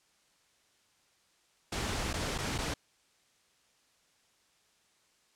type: noise with dropouts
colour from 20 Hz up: pink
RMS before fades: -34 dBFS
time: 1.72-2.74 s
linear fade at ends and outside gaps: 5 ms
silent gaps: 2.131-2.138 / 2.38-2.385 / 2.581-2.585 s
effects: white hiss -69 dBFS RMS until 5.35 s + low-pass 8000 Hz 12 dB/octave